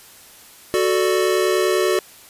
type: chord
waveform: square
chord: D major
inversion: first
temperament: equal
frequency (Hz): 370 / 440 / 587.3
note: F#4 / A4 / D5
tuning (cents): 0 / 0 / 0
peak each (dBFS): -19 / -22 / -24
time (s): 0.74-1.99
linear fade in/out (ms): 0
effects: white hiss -45 dBFS RMS until 2.29 s + resampled to 32000 Hz